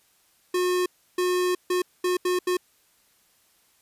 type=tone bursts at uneven times; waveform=square; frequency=361.5 Hz; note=F#4; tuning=40 cents flat; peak=-22 dBFS; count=6; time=0.54-0.86 / 1.18-1.55 / 1.7-1.82 / 2.04-2.17 / 2.25-2.39 / 2.47-2.57 s; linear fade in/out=5 ms; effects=white hiss -63 dBFS RMS until 3.81 s + resampled to 32000 Hz